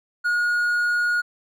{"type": "tone", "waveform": "triangle", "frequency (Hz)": 1441, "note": "F#6", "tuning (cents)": -46, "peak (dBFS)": -17, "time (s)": [0.24, 1.22], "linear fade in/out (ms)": 20, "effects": []}